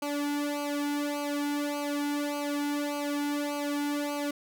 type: tone with flanger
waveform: sawtooth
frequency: 290 Hz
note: D4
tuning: 22 cents flat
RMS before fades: -31 dBFS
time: 0.02-4.31 s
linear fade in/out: 5 ms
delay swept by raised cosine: 0.55 to 1.65 ms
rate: 1.7 Hz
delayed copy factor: -1
effects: none